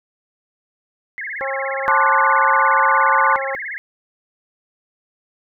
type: tone with vibrato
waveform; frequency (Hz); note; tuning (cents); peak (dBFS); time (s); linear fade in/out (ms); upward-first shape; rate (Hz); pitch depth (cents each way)
sine; 1878; A#6; +12; -25; 1.18-3.78; 0; sine; 17; 260
type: harmonic tone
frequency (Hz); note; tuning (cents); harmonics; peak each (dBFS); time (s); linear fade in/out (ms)
270.1; C#4; -45; 2 / 3 / 4 / 5; -24 / -28 / -30 / -32; 1.41-3.55; 0
type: chord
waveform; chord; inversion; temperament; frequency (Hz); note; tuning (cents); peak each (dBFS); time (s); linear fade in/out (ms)
sine; D dominant seventh; second; equal; 880 / 1046.5 / 1174.7 / 1480; A5 / C6 / D6 / F#6; 0 / 0 / 0 / 0; -18; 1.88-3.36; 0
effects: none